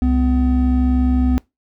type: tone pair together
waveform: triangle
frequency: 66.7 / 252 Hz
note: C2 / B3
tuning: +34 / +35 cents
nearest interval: octave + major seventh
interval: 2301 cents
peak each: -14 dBFS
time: 0.02-1.38 s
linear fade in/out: 0 ms
effects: noise-tail reverb RT60 0.2 s tail -23 dB re dry